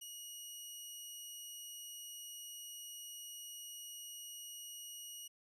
15% pulse tone, 2900 Hz, F#7, 35 cents flat, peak -40 dBFS, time 0.01-5.28 s, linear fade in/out 10 ms, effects none

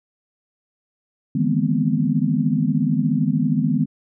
sine tone cluster, 151.2 / 164.6 / 206 / 238.2 / 255.2 Hz, D#3 / E3 / G#3 / A#3 / C4, -49 / -2 / -14 / +38 / -43 cents, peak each -23 dBFS, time 1.35-3.86 s, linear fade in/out 5 ms, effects none

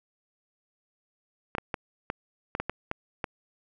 clicks, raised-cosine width 0.5 ms, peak -14 dBFS, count 9, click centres 1.551 / 1.583 / 1.742 / 2.101 / 2.551 / 2.6 / 2.696 / 2.914 / 3.242 s, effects none

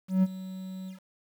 triangle tone with ADSR envelope, 187.9 Hz, F#3, 27 cents sharp, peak -16 dBFS, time 0.08-1 s, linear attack 150 ms, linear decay 37 ms, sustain -18 dB, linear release 120 ms, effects 9-bit

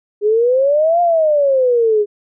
sine exponential two-way sweep, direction up then down, 407.5 to 706 to 407.5 Hz, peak -10 dBFS, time 0.21-2.06 s, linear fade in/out 50 ms, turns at 1.01 s, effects none

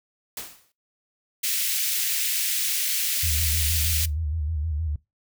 white noise with exponential decay, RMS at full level -31 dBFS, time 0.37-0.72 s, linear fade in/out 2 ms, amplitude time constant 76 ms
white high-pass noise, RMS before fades -25 dBFS, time 1.43-4.06 s, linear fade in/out 10 ms, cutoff 2000 Hz, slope 24 dB/octave
sine tone with vibrato, 77.78 Hz, D#2, in tune, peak -24 dBFS, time 3.23-4.96 s, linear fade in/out 5 ms, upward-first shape square, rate 6.4 Hz, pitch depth 84 cents each way
effects noise-tail reverb RT60 0.2 s tail -20 dB re dry

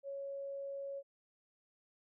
sine tone, 554.4 Hz, C#5, in tune, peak -40 dBFS, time 0.03-1.03 s, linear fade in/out 50 ms, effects none

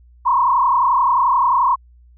sine tone with frequency modulation, 1020 Hz, C6, 44 cents flat, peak -12 dBFS, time 0.25-1.76 s, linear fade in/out 20 ms, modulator 31.4 Hz, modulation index 2.6, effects added 60 Hz sine -45 dBFS peak until 2.17 s

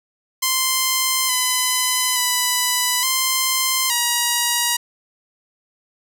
5% pulse tone with pitch steps, 1042 / 1011 / 992 / 1044 / 955 Hz, C6 / B5 / B5 / C6 / A#5, -7 / +40 / +7 / -4 / +42 cents, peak -5 dBFS, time 0.42-4.77 s, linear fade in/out 10 ms, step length 870 ms, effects none

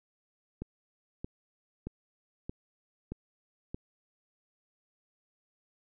click train, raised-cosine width 3 ms, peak -24 dBFS, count 6, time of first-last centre 0.62-3.745 s, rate 1.6 Hz, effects none

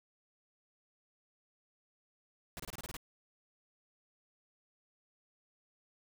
pink noise bursts, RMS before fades -44 dBFS, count 8, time 2.57-2.967 s, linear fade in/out 0 ms, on 26 ms, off 27 ms, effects none

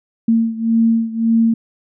sine beating tone pair, 226.9 / 228.7 Hz, A#3 / A#3, -47 / -33 cents, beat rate 1.8 Hz, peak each -14 / -17 dBFS, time 0.28-1.54 s, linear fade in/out 5 ms, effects none

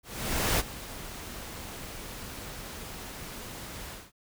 pink noise with ADSR envelope, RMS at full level -25 dBFS, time 0.03-4.12 s, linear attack 560 ms, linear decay 30 ms, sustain -16 dB, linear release 210 ms, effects none

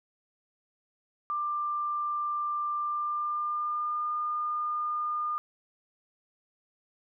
sine tone with pitch glide, 1187 to 1212.6 Hz, D6 to D#6, +18 to -45 cents, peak -28 dBFS, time 1.3-5.38 s, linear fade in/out 0 ms, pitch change +37 cents, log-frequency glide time 2.78-4.13 s, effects none

